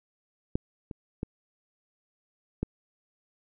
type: clicks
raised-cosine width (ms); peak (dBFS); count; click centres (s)
3; -13 / -25 / -18 / -15; 4; 0.555 / 0.912 / 1.231 / 2.63
effects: none